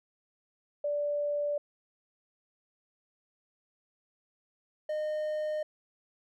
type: tone pair in turn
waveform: sine / triangle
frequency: 584 / 612 Hz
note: D5 / D#5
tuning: -10 / -29 cents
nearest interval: minor second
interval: 81 cents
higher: second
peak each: -28 dBFS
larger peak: neither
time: 0.84-1.58 / 4.89-5.63 s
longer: neither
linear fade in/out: 5 ms
effects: none